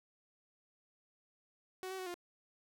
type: tone with pitch steps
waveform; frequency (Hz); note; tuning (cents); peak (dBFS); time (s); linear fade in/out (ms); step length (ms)
sawtooth; 373 / 379.7 / 371.6 / 351.8; F#4 / F#4 / F#4 / F4; +14 / +45 / +7 / +13; -37; 1.83-2.142; 0; 78
effects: none